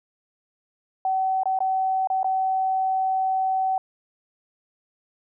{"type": "tone with dropouts", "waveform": "sine", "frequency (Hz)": 760, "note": "F#5", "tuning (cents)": 46, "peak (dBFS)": -20, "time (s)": [1.05, 3.78], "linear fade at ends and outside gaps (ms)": 2, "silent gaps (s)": [[1.434, 1.456], [1.589, 1.604], [2.073, 2.101], [2.231, 2.244]], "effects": []}